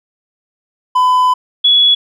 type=tone pair in turn; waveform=triangle / sine; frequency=1006 / 3384 Hz; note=B5 / G#7; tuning=+32 / +32 cents; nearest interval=octave + major sixth; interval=2100 cents; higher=second; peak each=-6 dBFS; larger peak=neither; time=0.95-1.34 / 1.64-1.95 s; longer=first; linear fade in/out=10 ms; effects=none